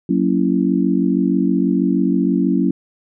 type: chord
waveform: sine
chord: F# dominant seventh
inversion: none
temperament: just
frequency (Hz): 185 / 231.2 / 277.5 / 333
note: F#3 / A#3 / C#4 / E4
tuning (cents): 0 / -14 / +2 / +18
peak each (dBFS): -18 / -20 / -18 / -21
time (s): 0.09-2.71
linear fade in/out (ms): 5
effects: none